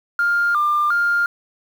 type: tone with vibrato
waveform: sine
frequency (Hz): 1295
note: E6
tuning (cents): -31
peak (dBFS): -14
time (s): 0.19-1.26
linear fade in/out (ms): 2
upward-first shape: square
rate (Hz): 1.4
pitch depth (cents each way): 140
effects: tanh soft clip ceiling -10 dBFS + 7-bit